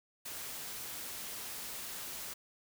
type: noise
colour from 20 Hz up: white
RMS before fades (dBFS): -43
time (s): 0.25-2.34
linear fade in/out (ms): 10
effects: none